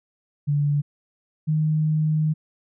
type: tone pair in turn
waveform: sine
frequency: 145.2 / 154.86 Hz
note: D3 / D#3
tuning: -19 / -8 cents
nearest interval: minor second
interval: 111 cents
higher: second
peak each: -18 dBFS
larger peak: neither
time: 0.47-0.82 / 1.47-2.34 s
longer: second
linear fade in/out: 20 ms
effects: none